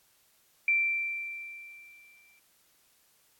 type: tone with exponential decay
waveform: sine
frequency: 2349 Hz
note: D7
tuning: in tune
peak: -21 dBFS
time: 0.68-2.39 s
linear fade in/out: 2 ms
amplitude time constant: 370 ms
effects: white hiss -66 dBFS RMS until 3.39 s + AAC 64 kbps